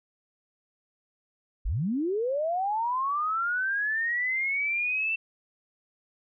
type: linear sweep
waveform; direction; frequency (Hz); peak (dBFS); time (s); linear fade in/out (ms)
sine; up; 30.87 to 2685; -25; 1.65-5.16; 10
effects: none